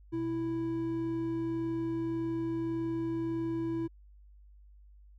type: tone pair together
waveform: triangle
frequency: 123.78 / 329.6 Hz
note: B2 / E4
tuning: +4 / 0 cents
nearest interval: octave + perfect fourth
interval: 1696 cents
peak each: -38 / -29 dBFS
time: 0.12-3.88 s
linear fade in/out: 20 ms
effects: added 50 Hz sine -53 dBFS peak until 5.18 s